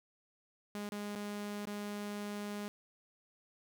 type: tone with dropouts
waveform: sawtooth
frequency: 206.1 Hz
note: G#3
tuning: 13 cents flat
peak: -35 dBFS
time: 0.75-2.68 s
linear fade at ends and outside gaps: 0 ms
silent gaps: 0.89-0.921 / 1.151-1.159 / 1.654-1.671 s
effects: none